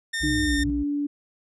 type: tone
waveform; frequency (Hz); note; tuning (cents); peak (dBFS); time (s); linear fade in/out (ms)
sawtooth; 1819; A#6; -43; -22; 0.13-0.64; 10
type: tone with vibrato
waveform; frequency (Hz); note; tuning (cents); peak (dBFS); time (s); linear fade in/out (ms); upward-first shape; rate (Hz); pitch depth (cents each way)
triangle; 60.8; B1; -26; -27; 0.2-0.84; 20; sine; 18; 17
type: linear two-way sweep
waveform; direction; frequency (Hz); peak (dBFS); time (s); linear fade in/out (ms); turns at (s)
sine; down then up; 157 to 36.71 to 157; -30; 0.23-0.7; 0; 0.59
type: tone with pitch glide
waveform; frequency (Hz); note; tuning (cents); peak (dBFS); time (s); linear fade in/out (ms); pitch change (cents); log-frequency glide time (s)
sine; 304.1 to 288.9; D#4 to D4; -40 to -28; -23; 0.23-1.07; 10; -88; 0.42-0.56
effects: resampled to 24000 Hz